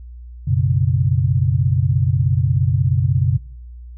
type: chord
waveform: sine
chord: F# suspended fourth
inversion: none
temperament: equal with one note detuned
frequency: 92.5 / 121.91 / 138.59 Hz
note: F#2 / B2 / C#3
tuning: 0 / -22 / 0 cents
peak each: -18 dBFS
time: 0.47-3.38 s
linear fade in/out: 10 ms
effects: noise-tail reverb RT60 0.8 s tail -25 dB re dry + added 60 Hz sine -33 dBFS peak until 3.97 s